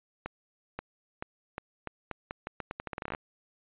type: accelerating click train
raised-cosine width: 0.5 ms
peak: -20 dBFS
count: 21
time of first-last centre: 0.26-3.149 s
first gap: 530 ms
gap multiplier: 0.82
effects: resampled to 8000 Hz